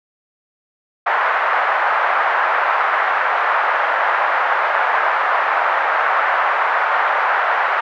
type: band-pass noise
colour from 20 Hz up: white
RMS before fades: -17 dBFS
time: 1.06-7.81 s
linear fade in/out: 10 ms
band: 660 to 1600 Hz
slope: 24 dB/octave
effects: none